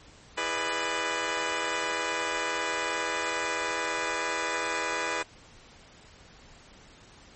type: chord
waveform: 10% pulse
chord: E dominant seventh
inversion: none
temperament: just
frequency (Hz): 329.6 / 412 / 494.4 / 593.3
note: E4 / G#4 / B4 / D5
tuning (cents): 0 / -14 / +2 / +18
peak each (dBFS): -28 / -27 / -24 / -27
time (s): 0.37-5.23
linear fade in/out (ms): 10
effects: pink hiss -53 dBFS RMS until 7.35 s + MP3 32 kbps